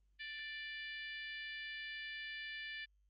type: harmonic tone with a mistuned harmonic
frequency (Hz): 588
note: D5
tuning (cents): +2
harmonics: 3 / 4 / 5 / 6 / 7 / 8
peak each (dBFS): -46 / -50 / -52 / -54 / -60 / -60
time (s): 0.19-2.86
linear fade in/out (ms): 20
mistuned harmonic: 6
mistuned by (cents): -16
effects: added 50 Hz sine -70 dBFS peak until 3.09 s + Opus 24 kbps